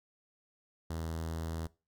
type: tone with notch filter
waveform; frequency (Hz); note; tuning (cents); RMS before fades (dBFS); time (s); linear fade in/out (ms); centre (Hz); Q
sawtooth; 81.4; E2; -21; -38; 0.9-1.67; 5; 2400; 1.7
effects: noise-tail reverb RT60 0.3 s tail -21 dB re dry